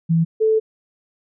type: tone pair in turn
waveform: sine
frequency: 164.81 / 438.6 Hz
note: E3 / A4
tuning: 0 / -6 cents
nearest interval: octave + perfect fourth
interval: 1694 cents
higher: second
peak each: -13 dBFS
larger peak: neither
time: 0.09-0.25 / 0.4-0.6 s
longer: second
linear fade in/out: 20 ms
effects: none

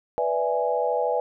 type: chord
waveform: sine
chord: E dominant seventh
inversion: second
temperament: equal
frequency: 493.9 / 587.3 / 659.3 / 830.6 Hz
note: B4 / D5 / E5 / G#5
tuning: 0 / 0 / 0 / 0 cents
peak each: -25 / -28 / -28 / -27 dBFS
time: 0.18-1.2 s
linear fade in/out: 0 ms
effects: none

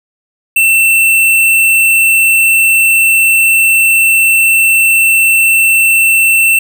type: tone with sample-and-hold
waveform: sine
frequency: 2681 Hz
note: E7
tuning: 29 cents sharp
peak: -5 dBFS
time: 0.56-6.59 s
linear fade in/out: 5 ms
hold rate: 11025 Hz
effects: none

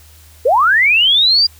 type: linear sweep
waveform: sine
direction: up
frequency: 437.1 to 4845 Hz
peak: -8 dBFS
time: 0.45-1.47 s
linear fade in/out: 10 ms
effects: added 78 Hz sine -42 dBFS peak until 1.59 s + white hiss -46 dBFS RMS until 1.59 s

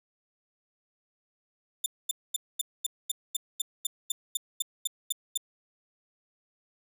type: tone bursts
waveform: 15% pulse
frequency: 3572 Hz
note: A7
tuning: 25 cents sharp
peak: -18 dBFS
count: 15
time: 1.84-5.375 s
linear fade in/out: 5 ms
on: 21 ms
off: 230 ms
effects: none

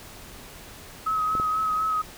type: tone with vibrato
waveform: sine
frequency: 1275 Hz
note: D#6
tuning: 42 cents sharp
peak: -22 dBFS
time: 1.06-2.02 s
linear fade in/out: 10 ms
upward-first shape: sine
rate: 4.1 Hz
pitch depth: 24 cents each way
type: clicks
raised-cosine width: 2 ms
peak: -19 dBFS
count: 2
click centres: 1.352 / 1.399 s
effects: pink hiss -44 dBFS RMS until 2.17 s

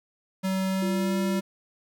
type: tone with pitch glide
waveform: square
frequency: 190 to 194.44 Hz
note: F#3 to G3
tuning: +46 to -14 cents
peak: -25 dBFS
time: 0.43-1.41 s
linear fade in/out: 20 ms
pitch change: +40 cents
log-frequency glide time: 0.69-1.19 s
type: tone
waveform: sine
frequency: 349.2 Hz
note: F4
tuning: in tune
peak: -31 dBFS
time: 0.82-1.4 s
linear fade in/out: 5 ms
effects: 10-bit

